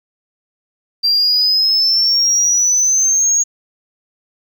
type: exponential sweep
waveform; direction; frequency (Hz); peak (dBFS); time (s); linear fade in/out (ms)
sine; up; 4699 to 6645; -9; 1.03-3.44; 20
effects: tanh soft clip ceiling -8 dBFS + 8-bit